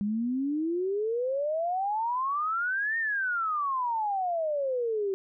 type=exponential two-way sweep; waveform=sine; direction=up then down; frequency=199.9 to 1853 to 379.1 Hz; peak=-26 dBFS; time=0.01-5.14 s; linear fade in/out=0 ms; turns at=2.98 s; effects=none